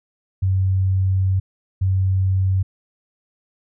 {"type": "tone bursts at uneven times", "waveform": "sine", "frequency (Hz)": 94.8, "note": "F#2", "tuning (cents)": 43, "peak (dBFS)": -15, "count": 2, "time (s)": [[0.42, 1.4], [1.81, 2.63]], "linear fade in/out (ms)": 10, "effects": []}